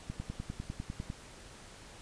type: click train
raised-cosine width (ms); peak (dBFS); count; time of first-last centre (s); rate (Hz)
5; -25; 11; 0.1-1.101; 9.99
effects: pink hiss -52 dBFS RMS until 2.01 s + resampled to 22050 Hz